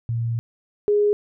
sine tone pair in turn, 116.2 / 414.1 Hz, A#2 / G#4, -5 / -5 cents, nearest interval octave + minor seventh, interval 2200 cents, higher second, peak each -21 / -15 dBFS, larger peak second, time 0.09-0.39 / 0.88-1.13 s, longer first, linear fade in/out 0 ms, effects none

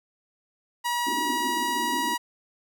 sawtooth tone, 961 Hz, B5, 48 cents flat, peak -21 dBFS, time 0.84-2.18 s, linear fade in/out 20 ms
white band-pass noise, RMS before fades -34 dBFS, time 1.06-2.15 s, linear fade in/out 20 ms, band 230 to 370 Hz, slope 96 dB/octave
effects none

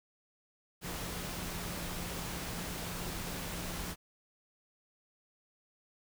sine tone in noise, 174.61 Hz, F3, in tune, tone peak -46 dBFS, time 0.81-3.96 s, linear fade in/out 50 ms, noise pink, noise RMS -40 dBFS, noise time 0.81-3.96 s, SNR -9 dB, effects none

